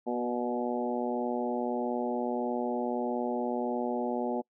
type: harmonic tone with a mistuned harmonic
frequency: 121.6 Hz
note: B2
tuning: 26 cents flat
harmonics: 2 / 3 / 4 / 5 / 6 / 7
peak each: -33 / -35 / -36 / -37 / -38 / -38 dBFS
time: 0.06-4.42 s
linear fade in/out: 20 ms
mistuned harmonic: 3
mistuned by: +15 cents
effects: noise-tail reverb RT60 0.1 s tail -26 dB re dry